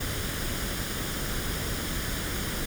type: noise with comb filter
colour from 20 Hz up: pink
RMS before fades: -31 dBFS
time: 0-2.66 s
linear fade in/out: 10 ms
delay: 0.58 ms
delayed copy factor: +0.5
effects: none